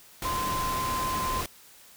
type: tone in noise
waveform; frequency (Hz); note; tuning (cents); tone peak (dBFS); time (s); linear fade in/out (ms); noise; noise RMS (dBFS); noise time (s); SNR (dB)
sine; 1036; C6; -17; -28; 0.25-1.41; 2; pink; -33; 0.22-1.46; +2
effects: white hiss -53 dBFS RMS until 1.96 s